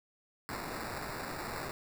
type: noise with sample-and-hold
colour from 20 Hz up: white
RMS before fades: -40 dBFS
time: 0.49-1.71 s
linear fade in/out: 0 ms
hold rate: 3150 Hz
effects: none

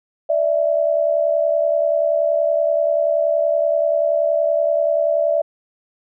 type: tone pair together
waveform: sine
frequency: 587.3 / 657.8 Hz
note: D5 / E5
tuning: 0 / -4 cents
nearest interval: major second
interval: 196 cents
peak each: -17 / -18 dBFS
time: 0.29-5.42 s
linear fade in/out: 10 ms
effects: none

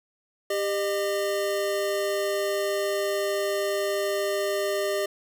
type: tone pair together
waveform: square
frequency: 396.7 / 610.2 Hz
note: G4 / D#5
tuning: +21 / -34 cents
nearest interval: perfect fifth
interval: 745 cents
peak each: -28 dBFS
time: 0.5-5.06 s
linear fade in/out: 5 ms
effects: none

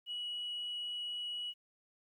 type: tone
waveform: sine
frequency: 2924 Hz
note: F#7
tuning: 21 cents flat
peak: -36 dBFS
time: 0.06-1.54 s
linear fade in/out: 50 ms
effects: tanh soft clip ceiling -34 dBFS + 12-bit

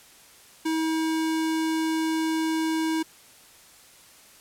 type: tone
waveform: square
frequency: 320 Hz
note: D#4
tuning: 49 cents sharp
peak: -24 dBFS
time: 0.65-3.03 s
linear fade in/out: 10 ms
effects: white hiss -52 dBFS RMS until 4.4 s + low-pass 12000 Hz 12 dB/octave

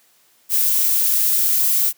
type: noise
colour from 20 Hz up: violet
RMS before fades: -17 dBFS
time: 0.49-1.93 s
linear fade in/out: 50 ms
effects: white hiss -57 dBFS RMS until 1.97 s + high-pass 150 Hz 12 dB/octave

